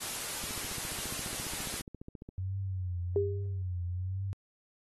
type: noise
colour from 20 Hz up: white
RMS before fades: -37 dBFS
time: 0-1.82 s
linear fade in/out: 20 ms
type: click train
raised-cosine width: 3 ms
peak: -31 dBFS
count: 28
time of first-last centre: 0.44-2.289 s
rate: 14.6 Hz
type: tone with vibrato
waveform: sine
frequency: 92.5 Hz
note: F#2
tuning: in tune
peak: -32 dBFS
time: 2.38-4.33 s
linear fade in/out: 0 ms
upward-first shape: triangle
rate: 1.2 Hz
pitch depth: 100 cents each way
type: tone with exponential decay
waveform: sine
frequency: 402.1 Hz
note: G4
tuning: 44 cents sharp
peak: -23 dBFS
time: 3.16-3.62 s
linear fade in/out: 1 ms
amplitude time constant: 99 ms
effects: AAC 32 kbps